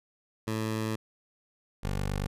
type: tone pair in turn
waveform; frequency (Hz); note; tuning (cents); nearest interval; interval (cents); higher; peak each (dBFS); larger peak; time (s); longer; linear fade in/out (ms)
15% pulse; 110 / 48.97; A2 / G1; 0 / -1; octave + major second; 1401; first; -23; neither; 0.47-0.96 / 1.83-2.27; first; 10
effects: resampled to 32000 Hz